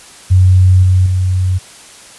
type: tone with level steps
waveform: sine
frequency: 92.5 Hz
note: F#2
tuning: in tune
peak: -4 / -6 / -10 dBFS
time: 0.3-1.59 s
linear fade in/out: 20 ms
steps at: 0.83 / 1.06 s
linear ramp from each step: 2 ms
effects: white hiss -37 dBFS RMS until 2.18 s + resampled to 24000 Hz